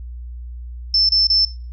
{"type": "tone bursts", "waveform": "sine", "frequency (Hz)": 5300, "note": "E8", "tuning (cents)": 9, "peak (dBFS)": -12, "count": 3, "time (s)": [0.94, 1.45], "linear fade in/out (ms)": 2, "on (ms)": 150, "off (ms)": 30, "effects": ["noise-tail reverb RT60 0.4 s tail -22 dB re dry", "added 60 Hz sine -29 dBFS peak until 1.72 s"]}